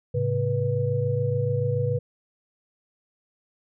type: tone cluster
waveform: sine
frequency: 108.6 / 135.6 / 488.3 Hz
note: A2 / C#3 / B4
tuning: -22 / -38 / -20 cents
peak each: -26 dBFS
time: 0.14-1.99 s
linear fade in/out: 10 ms
effects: none

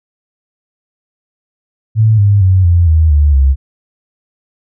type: tone with pitch steps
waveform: sine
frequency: 110 / 101.45 / 93.57 / 86.3 / 79.6 / 73.42 / 67.71 Hz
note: A2 / G#2 / F#2 / F2 / D#2 / D2 / C#2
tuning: 0 / -40 / +20 / -20 / +40 / 0 / -40 cents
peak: -5 dBFS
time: 1.95-3.56 s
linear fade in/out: 50 ms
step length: 230 ms
effects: none

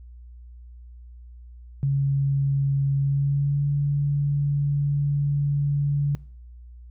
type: tone with pitch glide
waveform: sine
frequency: 138.59 to 143.15 Hz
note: C#3 to D3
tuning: 0 to -44 cents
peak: -19 dBFS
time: 1.83-6.15 s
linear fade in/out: 0 ms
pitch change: +56 cents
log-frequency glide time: 2.98-3.66 s
effects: noise-tail reverb RT60 0.6 s tail -23 dB re dry + added 60 Hz sine -41 dBFS peak until 6.9 s

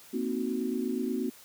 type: chord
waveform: sine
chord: C half-diminished seventh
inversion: third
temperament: equal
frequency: 233.1 / 261.6 / 311.1 / 370 Hz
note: Bb3 / C4 / Eb4 / Gb4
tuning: 0 / 0 / 0 / 0 cents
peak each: -33 / -32 / -38 / -34 dBFS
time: 0.13-1.3 s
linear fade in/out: 10 ms
effects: white hiss -53 dBFS RMS until 1.44 s + high-pass 80 Hz 12 dB/octave

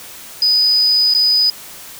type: tone with dropouts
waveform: sine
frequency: 4978 Hz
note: D#8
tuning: in tune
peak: -10 dBFS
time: 0.42-1.5 s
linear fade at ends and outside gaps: 2 ms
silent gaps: 1.139-1.148 s
effects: white hiss -35 dBFS RMS until 1.99 s

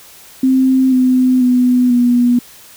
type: tone with pitch steps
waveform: sine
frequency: 261.6 / 255.3 / 249.2 / 243.2 Hz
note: C4 / C4 / B3 / B3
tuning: 0 / -42 / +16 / -26 cents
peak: -8 dBFS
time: 0.43-2.39 s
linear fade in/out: 5 ms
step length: 490 ms
effects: white hiss -40 dBFS RMS until 2.76 s

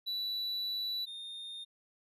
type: tone pair in turn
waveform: triangle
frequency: 3951 / 3655 Hz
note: B7 / A#7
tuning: 0 / -35 cents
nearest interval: minor second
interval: 135 cents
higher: first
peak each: -32 / -40 dBFS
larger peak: first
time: 0.06-1.06 / 1.06-1.65 s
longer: first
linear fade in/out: 20 ms
effects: resampled to 32000 Hz

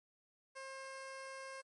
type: tone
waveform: 15% pulse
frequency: 534 Hz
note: C5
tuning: 35 cents sharp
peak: -40 dBFS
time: 0.55-1.62 s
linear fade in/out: 20 ms
effects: MP3 48 kbps

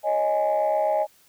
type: chord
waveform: sine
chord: C# suspended second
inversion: none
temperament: equal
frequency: 554.4 / 622.3 / 830.6 Hz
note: C#5 / D#5 / G#5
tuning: 0 / 0 / 0 cents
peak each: -27 / -21 / -23 dBFS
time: 0.03-1.07 s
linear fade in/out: 50 ms
effects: tanh soft clip ceiling -14 dBFS + white hiss -58 dBFS RMS until 1.28 s

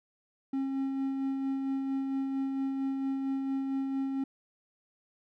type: tone with tremolo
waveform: triangle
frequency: 270 Hz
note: C#4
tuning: 45 cents flat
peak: -26 dBFS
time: 0.53-4.24 s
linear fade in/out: 5 ms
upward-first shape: sine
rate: 4.4 Hz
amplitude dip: 30%
effects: none

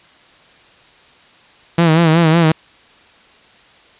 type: tone with vibrato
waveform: sawtooth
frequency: 163.8 Hz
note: E3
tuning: 11 cents flat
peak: -5 dBFS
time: 1.78-2.52 s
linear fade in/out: 5 ms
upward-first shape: sine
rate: 5.4 Hz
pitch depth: 80 cents each way
effects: white hiss -47 dBFS RMS until 3.99 s + resampled to 8000 Hz

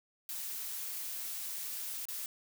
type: noise with dropouts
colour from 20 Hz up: blue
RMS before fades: -40 dBFS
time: 0.29-2.26 s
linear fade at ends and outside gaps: 1 ms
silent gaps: 2.054-2.085 s
effects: none

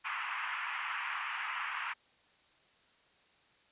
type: band-pass noise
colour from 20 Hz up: pink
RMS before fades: -38 dBFS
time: 0.04-1.94 s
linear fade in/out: 20 ms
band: 940 to 2800 Hz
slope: 48 dB/octave
effects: white hiss -67 dBFS RMS until 3.71 s + resampled to 8000 Hz

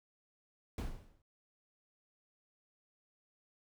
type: noise with exponential decay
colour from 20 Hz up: brown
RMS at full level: -33 dBFS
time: 0.78-1.22 s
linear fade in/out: 2 ms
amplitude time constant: 94 ms
effects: none

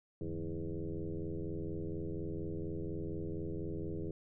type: tone with frequency modulation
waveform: sine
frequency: 157.7 Hz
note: D#3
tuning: 24 cents sharp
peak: -36 dBFS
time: 0.21-4.11 s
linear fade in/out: 2 ms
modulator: 84.2 Hz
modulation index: 3.5
effects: none

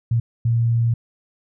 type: tone bursts at uneven times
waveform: sine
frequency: 116.54 Hz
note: A#2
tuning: in tune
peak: -15 dBFS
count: 2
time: 0.11-0.2 / 0.45-0.94 s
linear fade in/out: 5 ms
effects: none

